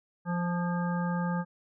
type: harmonic tone with a mistuned harmonic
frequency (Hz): 174.61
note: F3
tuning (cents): 0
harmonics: 1 / 3 / 5 / 7 / 9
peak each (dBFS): -28 / -39 / -37 / -40 / -41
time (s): 0.25-1.45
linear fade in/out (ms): 50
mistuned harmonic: 9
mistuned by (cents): +35
effects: none